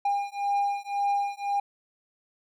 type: beating tone pair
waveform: triangle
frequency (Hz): 805 / 806.9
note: G5 / G5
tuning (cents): +46 / +50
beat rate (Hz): 1.9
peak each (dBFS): -26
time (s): 0.05-1.6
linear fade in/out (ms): 5
effects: none